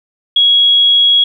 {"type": "tone", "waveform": "sine", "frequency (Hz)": 3322, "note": "G#7", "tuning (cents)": 0, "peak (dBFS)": -6, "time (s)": [0.36, 1.24], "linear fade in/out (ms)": 5, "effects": ["8-bit"]}